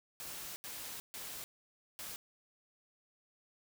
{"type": "noise bursts at uneven times", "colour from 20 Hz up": "white", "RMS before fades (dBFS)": -45, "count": 4, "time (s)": [[0.2, 0.56], [0.64, 1], [1.14, 1.44], [1.99, 2.16]], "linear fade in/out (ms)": 0, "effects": []}